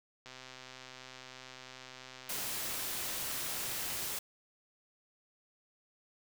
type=click train; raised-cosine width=0.2 ms; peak=-31 dBFS; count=488; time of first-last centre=0.26-4.035 s; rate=129 Hz
type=noise; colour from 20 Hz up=white; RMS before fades=-38 dBFS; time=2.29-4.19 s; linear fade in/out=5 ms
effects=none